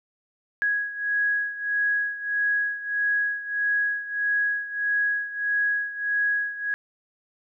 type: beating tone pair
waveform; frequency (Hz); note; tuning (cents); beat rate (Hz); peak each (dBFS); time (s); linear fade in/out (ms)
sine; 1661.2 / 1662.8; G#6 / G#6; 0 / +2; 1.6; -24 / -28; 0.62-6.74; 0
effects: none